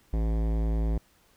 sine tone with hard clipping, 55 Hz, A1, in tune, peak -26 dBFS, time 0.13-0.98 s, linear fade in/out 5 ms, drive 18 dB, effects pink hiss -63 dBFS RMS until 1.36 s

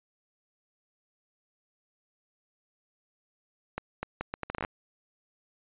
accelerating click train, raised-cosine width 0.5 ms, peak -17 dBFS, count 12, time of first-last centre 3.78-4.649 s, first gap 250 ms, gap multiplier 0.72, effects resampled to 8000 Hz

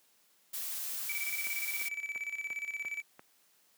blue noise, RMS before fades -38 dBFS, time 0.53-1.89 s, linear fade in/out 10 ms
triangle tone with tremolo, 2304 Hz, D7, 34 cents flat, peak -32 dBFS, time 1.09-3.02 s, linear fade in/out 5 ms, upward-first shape square, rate 17 Hz, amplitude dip 70%
click train, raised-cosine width 0.5 ms, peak -34 dBFS, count 6, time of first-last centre 1.47-3.194 s, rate 2.9 Hz
effects white hiss -68 dBFS RMS until 3.77 s + high-pass 150 Hz 12 dB/octave

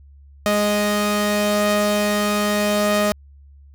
sawtooth tone pair together, 207.7 / 622.3 Hz, G#3 / D#5, 0 / 0 cents, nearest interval octave + perfect fifth, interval 1900 cents, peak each -16 dBFS, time 0.46-3.12 s, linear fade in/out 0 ms, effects added 70 Hz sine -43 dBFS peak until 3.74 s

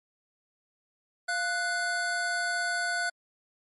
square tone pair together, 696.9 / 1480 Hz, F5 / F#6, -4 / 0 cents, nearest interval octave + minor second, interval 1304 cents, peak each -34 / -29 dBFS, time 1.28-3.1 s, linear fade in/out 10 ms, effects MP3 48 kbps

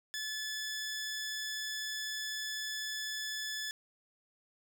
15% pulse tone, 1728 Hz, A6, 32 cents flat, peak -30 dBFS, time 0.14-3.71 s, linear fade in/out 0 ms, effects none

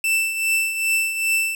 45% pulse tone with tremolo, 2661 Hz, E7, 16 cents sharp, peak -16 dBFS, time 0.04-1.55 s, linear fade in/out 2 ms, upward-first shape triangle, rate 2.5 Hz, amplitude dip 65%, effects none

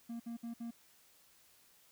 triangle tone bursts, 233.1 Hz, A#3, in tune, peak -38 dBFS, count 4, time 0.09-0.71 s, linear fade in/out 10 ms, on 110 ms, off 60 ms, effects white hiss -66 dBFS RMS until 1.91 s

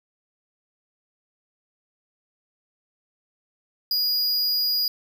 square tone, 4889 Hz, D#8, 31 cents flat, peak -21 dBFS, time 3.91-4.88 s, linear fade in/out 2 ms, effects none

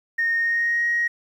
sine tone with pitch glide, 1845 to 1884.9 Hz, A#6 to A#6, -18 to +19 cents, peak -18 dBFS, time 0.18-1.08 s, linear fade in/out 10 ms, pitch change +37 cents, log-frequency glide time 0.37-0.86 s, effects tanh soft clip ceiling -14 dBFS + 9-bit

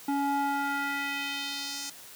square tone with band-pass filter sweep, 281 Hz, C#4, 24 cents sharp, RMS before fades -31 dBFS, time 0.08-1.9 s, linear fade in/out 5 ms, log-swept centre 570 to 6500 Hz, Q 1.8, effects white hiss -48 dBFS RMS until 2.15 s + high-pass 80 Hz 12 dB/octave

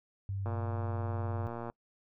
sine tone with pitch glide, 98 to 97.15 Hz, G2 to G2, 0 to -15 cents, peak -33 dBFS, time 0.29-1.47 s, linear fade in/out 0 ms, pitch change -15 cents, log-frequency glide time 0.58-1.02 s
click train, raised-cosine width 1 ms, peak -26 dBFS, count 146, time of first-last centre 0.46-1.699 s, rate 117 Hz
effects noise-tail reverb RT60 0.1 s tail -26 dB re dry

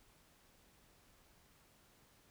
silence, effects pink hiss -68 dBFS RMS until 2.3 s

